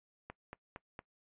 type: click train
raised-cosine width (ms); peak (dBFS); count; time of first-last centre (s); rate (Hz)
0.5; -29; 4; 0.3-0.991; 4.34
effects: noise-tail reverb RT60 0.1 s tail -21 dB re dry + resampled to 8000 Hz